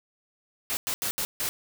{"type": "noise bursts at uneven times", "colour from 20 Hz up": "white", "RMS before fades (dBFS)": -29, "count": 5, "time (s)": [[0.7, 0.77], [0.87, 0.94], [1.02, 1.11], [1.18, 1.25], [1.4, 1.49]], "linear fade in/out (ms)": 0, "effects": []}